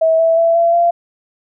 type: tone with pitch steps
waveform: sine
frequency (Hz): 647 / 656.8 / 666.7 / 676.8 / 687.1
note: E5 / E5 / E5 / E5 / F5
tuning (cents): -32 / -6 / +19 / +45 / -28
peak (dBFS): -9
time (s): 0.01-0.91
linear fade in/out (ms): 10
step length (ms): 180
effects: none